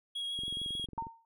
triangle tone with vibrato, 3303 Hz, G#7, 10 cents flat, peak -33 dBFS, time 0.15-0.86 s, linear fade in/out 10 ms, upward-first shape triangle, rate 6.9 Hz, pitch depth 15 cents each way
click train, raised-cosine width 3 ms, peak -34 dBFS, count 16, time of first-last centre 0.39-1.069 s, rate 22.1 Hz
sine tone with exponential decay, 914 Hz, A#5, 34 cents flat, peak -30 dBFS, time 0.98-1.25 s, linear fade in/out 1 ms, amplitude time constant 58 ms
effects none

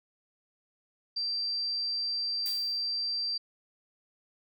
sine tone, 4699 Hz, D8, in tune, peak -29 dBFS, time 1.16-3.38 s, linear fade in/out 10 ms
blue noise with exponential decay, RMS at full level -38 dBFS, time 2.46-2.92 s, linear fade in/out 0 ms, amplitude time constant 99 ms
effects none

